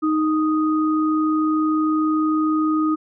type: tone pair together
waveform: sine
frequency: 311.1 / 1244.4 Hz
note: D#4 / D#6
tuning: 0 / 0 cents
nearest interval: 2 octaves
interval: 2400 cents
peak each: -17 / -24 dBFS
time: 0.02-2.96 s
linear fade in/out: 20 ms
effects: none